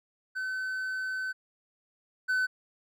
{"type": "tone pair in turn", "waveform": "triangle", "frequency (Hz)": [1522, 1512.4], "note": ["F#6", "F#6"], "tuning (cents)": [48, 38], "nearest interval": "unison", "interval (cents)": 10, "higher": "first", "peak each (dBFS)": [-29, -23], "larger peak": "second", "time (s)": [[0.35, 1.33], [2.28, 2.47]], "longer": "first", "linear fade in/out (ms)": 20, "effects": []}